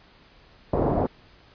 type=low-pass noise; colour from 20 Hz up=white; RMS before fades=-23 dBFS; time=0.73-1.07 s; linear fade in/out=5 ms; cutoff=730 Hz; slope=24 dB/octave; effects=pink hiss -54 dBFS RMS until 1.54 s + resampled to 11025 Hz